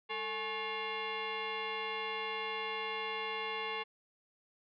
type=tone with frequency modulation; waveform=sine; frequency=846 Hz; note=G#5; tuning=32 cents sharp; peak=-35 dBFS; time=0.09-3.84 s; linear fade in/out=20 ms; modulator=646 Hz; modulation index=3.7; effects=none